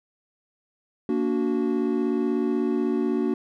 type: chord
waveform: triangle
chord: Bb augmented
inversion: none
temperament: equal with one note detuned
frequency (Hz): 233.1 / 289.3 / 370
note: Bb3 / D4 / F#4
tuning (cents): 0 / -26 / 0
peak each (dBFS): -24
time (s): 1.09-3.34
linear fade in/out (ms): 2
effects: none